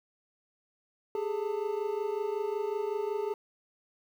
triangle tone cluster, 403.5 / 428.9 / 893 Hz, G#4 / A4 / A5, -50 / -44 / +25 cents, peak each -31 / -31 / -38 dBFS, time 1.15-3.34 s, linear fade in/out 2 ms, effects 10-bit

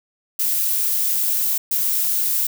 violet noise bursts at uneven times, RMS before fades -20 dBFS, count 2, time 0.39-1.58 / 1.71-2.47 s, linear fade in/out 5 ms, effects none

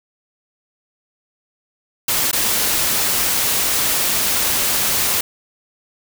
white noise with dropouts, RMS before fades -18 dBFS, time 2.08-5.21 s, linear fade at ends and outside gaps 5 ms, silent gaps 2.314-2.329 s, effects none

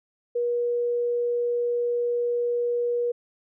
sine tone, 480 Hz, B4, 49 cents flat, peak -22 dBFS, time 0.35-3.12 s, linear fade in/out 10 ms, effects none

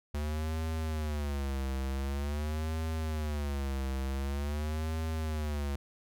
square tone with vibrato, 73 Hz, D2, 10 cents flat, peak -32 dBFS, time 0.14-5.76 s, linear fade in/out 5 ms, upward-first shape sine, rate 0.46 Hz, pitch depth 160 cents each way, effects none

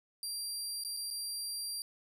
25% pulse tone with dropouts, 4735 Hz, D8, 13 cents sharp, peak -32 dBFS, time 0.23-1.82 s, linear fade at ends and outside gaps 1 ms, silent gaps 0.837-0.848 / 0.967-0.971 / 1.104-1.109 s, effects none

